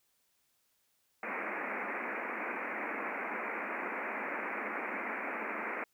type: band-pass noise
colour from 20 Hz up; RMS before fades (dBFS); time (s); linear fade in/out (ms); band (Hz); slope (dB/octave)
white; -38; 1.23-5.84; 2; 200 to 2400; 96
effects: white hiss -75 dBFS RMS until 5.93 s